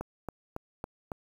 click train, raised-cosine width 1 ms, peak -21 dBFS, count 5, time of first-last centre 0.01-1.118 s, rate 3.61 Hz, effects 8-bit

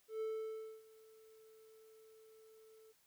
triangle tone with ADSR envelope, 440 Hz, A4, in tune, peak -35 dBFS, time 0.08-2.93 s, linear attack 130 ms, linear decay 610 ms, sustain -23 dB, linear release 23 ms, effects white hiss -73 dBFS RMS until 3.06 s

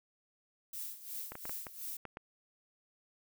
violet noise with tremolo, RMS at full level -41 dBFS, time 0.73-1.97 s, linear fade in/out 5 ms, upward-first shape sine, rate 2.8 Hz, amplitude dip 75%
clicks, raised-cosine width 0.5 ms, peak -28 dBFS, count 7, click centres 1.32 / 1.354 / 1.454 / 1.495 / 1.668 / 2.053 / 2.171 s
effects none

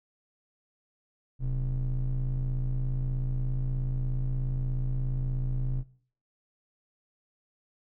triangle ring-modulated tone, 77.7 Hz, D#2, 2 cents flat, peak -22 dBFS, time 1.39-5.84 s, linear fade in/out 50 ms, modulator 49.3 Hz, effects noise-tail reverb RT60 0.5 s tail -18 dB re dry

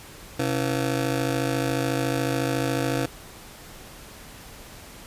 20% pulse ring-modulated tone, 203.4 Hz, G#3, 36 cents flat, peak -15 dBFS, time 0.39-3.06 s, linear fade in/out 5 ms, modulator 74.7 Hz, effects pink hiss -44 dBFS RMS until 5.06 s + resampled to 32000 Hz

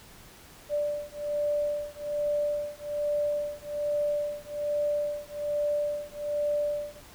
sine beating tone pair, 587.3 / 588.5 Hz, D5 / D5, 0 / +3 cents, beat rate 1.2 Hz, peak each -30 dBFS, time 0.69-7.01 s, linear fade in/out 50 ms, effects pink hiss -51 dBFS RMS until 7.14 s

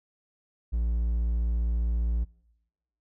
triangle tone, 57.5 Hz, A#1, 23 cents flat, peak -22 dBFS, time 0.72-2.25 s, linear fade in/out 20 ms, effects noise-tail reverb RT60 1.0 s tail -25 dB re dry

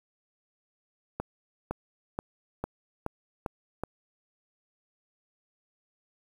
accelerating click train, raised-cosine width 1 ms, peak -17 dBFS, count 7, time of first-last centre 1.2-3.836 s, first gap 510 ms, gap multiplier 0.94, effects 8-bit

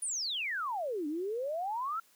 sine exponential two-way sweep, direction down then up, 10000 to 286.3 to 1379 Hz, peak -32 dBFS, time 0.02-2 s, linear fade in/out 5 ms, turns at 1.07 s, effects white hiss -65 dBFS RMS until 2.15 s + high-pass 150 Hz 12 dB/octave

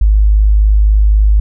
sine tone, 51.91 Hz, G#1, in tune, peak -5 dBFS, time 0.01-1.4 s, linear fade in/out 5 ms, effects none

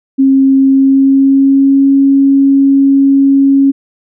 sine tone with pitch glide, 269.2 to 274.7 Hz, C4 to C#4, +49 to -16 cents, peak -4 dBFS, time 0.18-3.72 s, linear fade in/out 20 ms, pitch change +35 cents, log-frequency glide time 0.61-1.9 s, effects none

